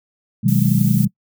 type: chord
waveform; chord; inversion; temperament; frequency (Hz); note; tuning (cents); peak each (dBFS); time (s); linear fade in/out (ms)
sine; G# minor seventh; first; just; 124.59 / 155.74 / 186.89 / 207.7; B2 / D#3 / F#3 / G#3; +16 / +2 / +18 / 0; -18; 0.43-1.08; 20
type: noise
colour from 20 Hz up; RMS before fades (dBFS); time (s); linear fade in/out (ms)
violet; -29; 0.48-1.05; 2
effects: noise-tail reverb RT60 0.1 s tail -25 dB re dry